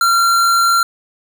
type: tone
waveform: square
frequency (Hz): 1372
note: F6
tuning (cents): -31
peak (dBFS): -11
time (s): 0.01-0.83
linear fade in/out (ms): 2
effects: none